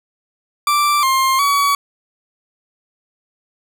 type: tone with pitch steps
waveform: 40% pulse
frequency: 1172 / 1060 / 1133 Hz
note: D6 / C6 / C#6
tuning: -4 / +22 / +37 cents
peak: -12 dBFS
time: 0.67-1.75 s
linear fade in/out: 2 ms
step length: 360 ms
effects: none